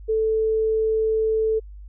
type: tone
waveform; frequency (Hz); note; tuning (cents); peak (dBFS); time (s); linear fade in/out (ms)
sine; 440; A4; 0; -18; 0.08-1.6; 20
effects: added 50 Hz sine -37 dBFS peak until 1.88 s